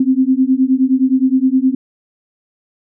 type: beating tone pair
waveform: sine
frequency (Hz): 256.6 / 266.2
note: C4 / C4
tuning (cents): -34 / +30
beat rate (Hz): 9.6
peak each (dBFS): -13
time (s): 0-1.75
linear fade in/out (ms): 5
effects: none